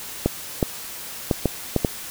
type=clicks; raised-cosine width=2 ms; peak=-4 dBFS; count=6; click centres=0.26 / 0.628 / 1.312 / 1.457 / 1.763 / 1.848 s; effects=white hiss -35 dBFS RMS until 2.1 s